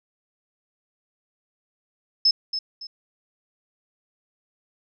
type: tone with echo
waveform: sine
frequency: 5220 Hz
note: E8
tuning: 18 cents flat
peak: -14 dBFS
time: 2.25-2.31 s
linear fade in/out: 5 ms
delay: 280 ms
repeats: 2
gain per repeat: -10 dB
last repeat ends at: 2.87 s
effects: none